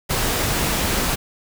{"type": "noise", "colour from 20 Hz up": "pink", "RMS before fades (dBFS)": -21, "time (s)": [0.09, 1.16], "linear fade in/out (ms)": 20, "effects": []}